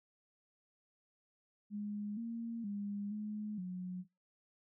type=tone with pitch steps; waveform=sine; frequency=207.1 / 230.9 / 203.1 / 211.3 / 182.1 Hz; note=G#3 / A#3 / G#3 / G#3 / F#3; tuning=-5 / -16 / -38 / +30 / -27 cents; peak=-38 dBFS; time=1.7-4.05 s; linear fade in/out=50 ms; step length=470 ms; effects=noise-tail reverb RT60 0.2 s tail -19 dB re dry